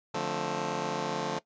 10% pulse chord, D minor seventh, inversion none, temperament just, 146.83 / 176.2 / 220.2 / 264.3 Hz, D3 / F3 / A3 / C4, 0 / +16 / +2 / +18 cents, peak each -28 / -28 / -28 / -33 dBFS, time 0.14-1.39 s, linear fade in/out 5 ms, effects noise-tail reverb RT60 0.1 s tail -18 dB re dry + resampled to 16000 Hz

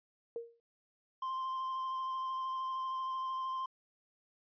sine tone with exponential decay, 466.2 Hz, A#4, in tune, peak -34 dBFS, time 0.36-0.6 s, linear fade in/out 1 ms, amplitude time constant 51 ms
triangle tone with vibrato, 1046.5 Hz, C6, in tune, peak -33 dBFS, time 1.22-3.66 s, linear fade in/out 5 ms, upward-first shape sine, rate 13 Hz, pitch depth 13 cents each way
effects resampled to 11025 Hz

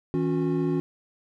triangle tone cluster, 161 / 275.9 / 361.6 Hz, E3 / C#4 / F#4, -41 / -8 / -40 cents, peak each -25 dBFS, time 0.14-0.8 s, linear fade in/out 0 ms, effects none

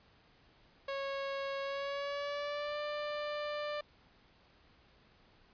sawtooth tone with pitch glide, 550 to 592.9 Hz, C#5 to D5, -14 to +16 cents, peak -32 dBFS, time 0.88-3.81 s, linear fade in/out 5 ms, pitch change +130 cents, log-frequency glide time 1.61-2.79 s, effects pink hiss -65 dBFS RMS until 5.53 s + resampled to 11025 Hz

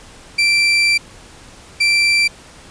30% pulse tone bursts at uneven times, 2349 Hz, D7, in tune, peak -9 dBFS, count 2, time 0.38-0.98 / 1.8-2.28 s, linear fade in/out 10 ms, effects pink hiss -41 dBFS RMS until 2.7 s + resampled to 22050 Hz

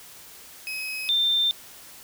35% pulse / sine tone pair in turn, 2543 / 3585 Hz, D#7 / A7, +37 / +32 cents, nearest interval tritone, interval 595 cents, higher second, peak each -28 / -19 dBFS, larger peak second, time 0.67-1.09 / 1.09-1.51 s, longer neither, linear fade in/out 0 ms, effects white hiss -46 dBFS RMS until 2.03 s

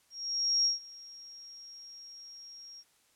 sine tone with ADSR envelope, 5588 Hz, F8, in tune, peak -23 dBFS, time 0.1-2.84 s, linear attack 550 ms, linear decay 140 ms, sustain -23 dB, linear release 48 ms, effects white hiss -68 dBFS RMS until 3.15 s + low-pass 11000 Hz 12 dB/octave

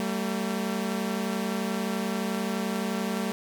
sawtooth tone pair together, 194.07 / 225.6 Hz, G3 / A3, -17 / +44 cents, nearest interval minor third, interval 261 cents, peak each -26 dBFS, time 0-3.32 s, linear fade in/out 0 ms, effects none

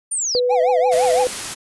sine linear sweep, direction down, 9397 to 3814 Hz, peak -19 dBFS, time 0.11-0.4 s, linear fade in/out 10 ms
sine tone with pitch glide, 493.9 to 501.7 Hz, B4 to B4, 0 to +27 cents, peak -15 dBFS, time 0.35-1.27 s, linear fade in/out 0 ms, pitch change +27 cents, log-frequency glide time 0.47-0.62 s
triangle tone with vibrato, 726 Hz, F#5, 33 cents flat, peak -15 dBFS, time 0.49-1.25 s, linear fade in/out 20 ms, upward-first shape triangle, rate 5.9 Hz, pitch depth 280 cents each way
white noise, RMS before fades -27 dBFS, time 0.91-1.55 s, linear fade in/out 20 ms
effects resampled to 24000 Hz

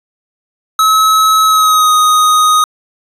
square tone with pitch glide, 1288 to 1247.7 Hz, E6 to D#6, -41 to +4 cents, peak -7 dBFS, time 0.79-2.64 s, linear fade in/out 2 ms, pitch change -55 cents, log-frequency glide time 1.45-1.92 s, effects resampled to 32000 Hz

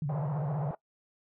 sine tone with vibrato, 146.83 Hz, D3, in tune, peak -29 dBFS, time 0.02-0.71 s, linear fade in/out 2 ms, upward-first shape square, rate 15 Hz, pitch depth 100 cents each way
white band-pass noise, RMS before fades -41 dBFS, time 0.09-0.75 s, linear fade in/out 2 ms, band 470 to 810 Hz, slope 24 dB/octave
effects noise-tail reverb RT60 0.1 s tail -20 dB re dry

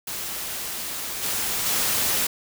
white noise with level steps, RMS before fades -31 / -26 / -23 dBFS, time 0.07-2.27 s, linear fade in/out 5 ms, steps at 1.22 / 1.65 s, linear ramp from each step 20 ms, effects none

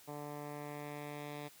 10% pulse tone with low-pass filter sweep, 146.83 Hz, D3, in tune, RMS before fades -45 dBFS, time 0.07-1.49 s, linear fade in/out 20 ms, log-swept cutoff 1100 to 3800 Hz, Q 1.2, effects white hiss -60 dBFS RMS until 1.6 s + high-pass 60 Hz 12 dB/octave

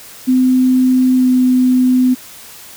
sine tone with pitch glide, 256 to 253.6 Hz, C4 to B3, -38 to +46 cents, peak -8 dBFS, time 0.27-2.15 s, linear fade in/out 20 ms, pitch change -16 cents, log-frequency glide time 1.15-1.26 s, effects white hiss -36 dBFS RMS until 2.76 s

